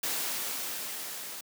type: noise with level ramp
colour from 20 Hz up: white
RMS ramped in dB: -31 to -41 dBFS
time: 0.03-1.41 s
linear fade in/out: 5 ms
effects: high-pass 200 Hz 12 dB/octave